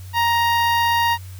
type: tone with notch filter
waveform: sawtooth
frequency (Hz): 936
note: A#5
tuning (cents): +7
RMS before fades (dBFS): -18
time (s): 0.13-1.18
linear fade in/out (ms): 50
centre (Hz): 7800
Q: 0.73
effects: added 93 Hz sine -33 dBFS peak until 1.39 s + white hiss -47 dBFS RMS until 1.39 s